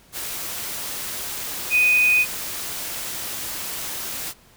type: tone in noise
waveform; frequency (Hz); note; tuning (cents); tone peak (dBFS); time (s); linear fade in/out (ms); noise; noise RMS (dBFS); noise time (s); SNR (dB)
sine; 2489; D#7; 0; -14; 1.7-2.26; 50; white; -30; 0.12-4.34; +13
effects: pink hiss -53 dBFS RMS until 4.56 s